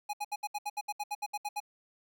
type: tone bursts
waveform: square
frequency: 830.6 Hz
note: G#5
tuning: in tune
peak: -33 dBFS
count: 14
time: 0.09-1.603 s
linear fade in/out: 10 ms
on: 44 ms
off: 69 ms
effects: none